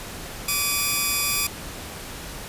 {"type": "tone pair together", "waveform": "5% pulse", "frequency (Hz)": [1155, 2483], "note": ["D6", "D#7"], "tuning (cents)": [-29, -4], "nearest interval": "octave + minor second", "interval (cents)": 1325, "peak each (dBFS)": -13, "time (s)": [0.48, 1.47], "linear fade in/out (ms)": 5, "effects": ["pink hiss -36 dBFS RMS until 2.48 s", "resampled to 32000 Hz"]}